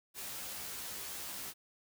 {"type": "noise with comb filter", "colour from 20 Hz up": "white", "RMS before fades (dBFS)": -43, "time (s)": [0.14, 1.54], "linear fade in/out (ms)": 50, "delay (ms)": 15, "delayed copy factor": 0.95, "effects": []}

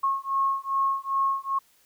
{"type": "beating tone pair", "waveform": "sine", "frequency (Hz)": [1087, 1089.5], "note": ["C#6", "C#6"], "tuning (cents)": [-34, -30], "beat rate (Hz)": 2.5, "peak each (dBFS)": -26, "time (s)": [0.03, 1.59], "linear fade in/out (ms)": 10, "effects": ["white hiss -62 dBFS RMS until 1.85 s"]}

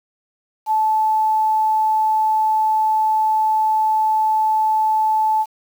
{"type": "tone with quantisation", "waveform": "sine", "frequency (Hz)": 870, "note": "A5", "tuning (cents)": -20, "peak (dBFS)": -14, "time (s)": [0.66, 5.46], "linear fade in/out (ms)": 50, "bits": 7, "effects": []}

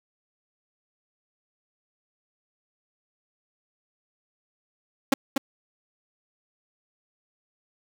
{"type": "tone with echo", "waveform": "sawtooth", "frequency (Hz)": 272.2, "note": "C#4", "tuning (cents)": -31, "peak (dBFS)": -12, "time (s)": [5.12, 5.14], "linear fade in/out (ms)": 5, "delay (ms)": 240, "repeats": 1, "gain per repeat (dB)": -5, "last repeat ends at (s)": 5.38, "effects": ["8-bit"]}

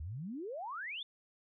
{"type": "exponential sweep", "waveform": "sine", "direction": "up", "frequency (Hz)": [69.6, 3618], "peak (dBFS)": -39, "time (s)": [0, 1.03], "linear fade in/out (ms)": 5, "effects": []}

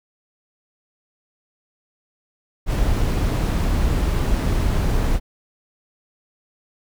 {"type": "noise", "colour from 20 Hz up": "brown", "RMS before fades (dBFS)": -19, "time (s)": [2.66, 5.2], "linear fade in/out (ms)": 50, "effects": []}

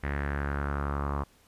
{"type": "tone with low-pass filter sweep", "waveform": "sawtooth", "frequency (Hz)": 71, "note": "C#2", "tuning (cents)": 42, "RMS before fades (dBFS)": -31, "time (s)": [0.03, 1.24], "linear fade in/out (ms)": 10, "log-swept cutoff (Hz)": [1900, 1100], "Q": 4.4, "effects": ["pink hiss -62 dBFS RMS until 1.47 s", "resampled to 32000 Hz"]}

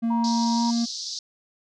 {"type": "tone with pitch glide", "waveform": "triangle", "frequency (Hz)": [230, 233.3], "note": ["A#3", "A#3"], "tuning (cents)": [-23, 2], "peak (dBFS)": -19, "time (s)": [0.02, 0.86], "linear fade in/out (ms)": 20, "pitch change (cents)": 25, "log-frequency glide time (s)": [0.54, 0.63]}
{"type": "tone", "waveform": "sine", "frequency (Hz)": 944, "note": "A#5", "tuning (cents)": 22, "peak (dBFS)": -26, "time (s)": [0.1, 0.71], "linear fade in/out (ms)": 10}
{"type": "band-pass noise", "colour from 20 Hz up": "white", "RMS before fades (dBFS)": -33, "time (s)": [0.24, 1.19], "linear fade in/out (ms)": 2, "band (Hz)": [4100, 5800], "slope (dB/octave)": 48}
{"effects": []}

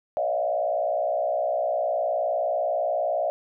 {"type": "tone with frequency modulation", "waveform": "sine", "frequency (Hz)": 638, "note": "D#5", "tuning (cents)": 43, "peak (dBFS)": -22, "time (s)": [0.17, 3.3], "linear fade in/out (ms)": 0, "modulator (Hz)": 59.7, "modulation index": 1.4, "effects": []}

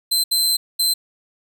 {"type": "tone bursts at uneven times", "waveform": "sawtooth", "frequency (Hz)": 4092, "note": "C8", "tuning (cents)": -39, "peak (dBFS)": -13, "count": 3, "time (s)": [[0.11, 0.24], [0.31, 0.57], [0.79, 0.94]], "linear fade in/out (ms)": 10, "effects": []}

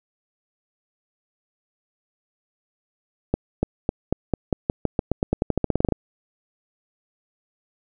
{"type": "accelerating click train", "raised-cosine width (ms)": 2, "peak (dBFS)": -6, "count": 22, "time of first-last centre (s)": [3.34, 5.923], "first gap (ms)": 290, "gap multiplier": 0.9, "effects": []}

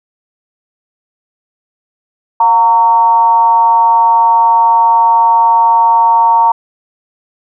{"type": "tone with frequency modulation", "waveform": "sine", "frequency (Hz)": 920, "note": "A#5", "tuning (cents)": -23, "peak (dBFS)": -5, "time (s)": [2.4, 6.52], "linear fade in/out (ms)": 5, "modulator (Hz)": 206, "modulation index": 0.45, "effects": []}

